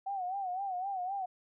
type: tone with vibrato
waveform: sine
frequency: 757 Hz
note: F#5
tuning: 39 cents sharp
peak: -33 dBFS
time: 0.06-1.26 s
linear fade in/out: 10 ms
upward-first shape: sine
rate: 3.9 Hz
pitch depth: 100 cents each way
effects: none